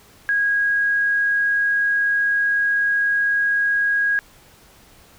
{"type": "tone", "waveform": "sine", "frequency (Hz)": 1644, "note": "G#6", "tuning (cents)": -18, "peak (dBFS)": -16, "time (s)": [0.29, 4.19], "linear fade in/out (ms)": 0, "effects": ["pink hiss -50 dBFS RMS until 5.18 s"]}